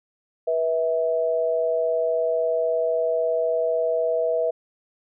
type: tone pair together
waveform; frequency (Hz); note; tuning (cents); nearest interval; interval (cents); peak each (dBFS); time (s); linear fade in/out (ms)
sine; 486.3 / 650; B4 / E5; -27 / -24; perfect fourth; 503; -23 / -22; 0.47-4.51; 10
effects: none